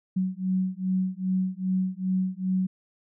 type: beating tone pair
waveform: sine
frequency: 185.4 / 187.9 Hz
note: F#3 / F#3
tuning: +4 / +27 cents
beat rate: 2.5 Hz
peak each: -27 dBFS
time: 0.16-2.67 s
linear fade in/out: 10 ms
effects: none